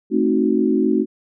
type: chord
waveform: sine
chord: A diminished seventh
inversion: none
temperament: equal with one note detuned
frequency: 220 / 264.4 / 311.1 / 370 Hz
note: A3 / C4 / Eb4 / Gb4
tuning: 0 / +18 / 0 / 0 cents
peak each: -20 dBFS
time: 0.1-1.06 s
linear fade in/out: 50 ms
effects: none